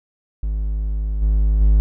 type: tone with level steps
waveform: triangle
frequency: 52 Hz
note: G#1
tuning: 3 cents sharp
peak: -17 / -11 / -8 dBFS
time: 0.43-1.8 s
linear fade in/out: 0 ms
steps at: 1.21 / 1.6 s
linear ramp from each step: 20 ms
effects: none